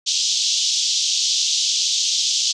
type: band-pass noise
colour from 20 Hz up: white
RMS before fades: -20 dBFS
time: 0.06-2.53 s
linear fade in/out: 20 ms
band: 3100 to 6600 Hz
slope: 48 dB/octave
effects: none